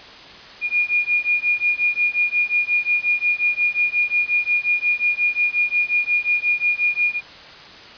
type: beating tone pair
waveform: sine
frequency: 2427 / 2432.6 Hz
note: D#7 / D#7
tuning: -44 / -40 cents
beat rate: 5.6 Hz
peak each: -20 dBFS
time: 0.61-7.21 s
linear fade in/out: 50 ms
effects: white hiss -40 dBFS RMS until 7.97 s + resampled to 11025 Hz